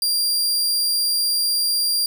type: tone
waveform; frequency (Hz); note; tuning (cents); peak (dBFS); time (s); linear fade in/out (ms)
sawtooth; 4768; D8; +25; -15; 0.02-2.06; 2
effects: none